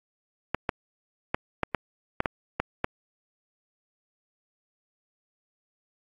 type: clicks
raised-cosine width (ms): 0.5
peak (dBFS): -9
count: 9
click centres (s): 0.546 / 0.692 / 1.345 / 1.633 / 1.747 / 2.204 / 2.258 / 2.6 / 2.844
effects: AAC 64 kbps